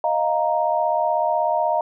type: chord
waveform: sine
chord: Eb suspended second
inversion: none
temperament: equal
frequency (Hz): 622.3 / 698.5 / 932.3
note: Eb5 / F5 / Bb5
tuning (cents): 0 / 0 / 0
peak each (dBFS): -22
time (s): 0.04-1.81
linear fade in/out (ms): 2
effects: none